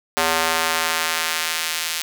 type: tone with high-pass filter sweep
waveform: square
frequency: 81.5 Hz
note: E2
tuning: 19 cents flat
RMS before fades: -22 dBFS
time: 0.17-2.02 s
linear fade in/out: 0 ms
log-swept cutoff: 670 to 2900 Hz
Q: 0.72
effects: none